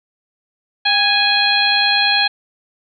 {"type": "harmonic tone with a mistuned harmonic", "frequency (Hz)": 830.6, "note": "G#5", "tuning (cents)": 0, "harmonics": [1, 2, 3, 4, 5], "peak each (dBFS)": [-20, -19, -19, -19, -17], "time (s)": [0.85, 2.28], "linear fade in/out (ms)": 10, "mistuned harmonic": 1, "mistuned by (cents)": -57, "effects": []}